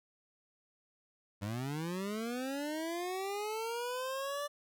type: linear sweep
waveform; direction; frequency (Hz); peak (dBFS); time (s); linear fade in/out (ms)
25% pulse; up; 96.2 to 587; -32; 1.41-4.48; 20
effects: none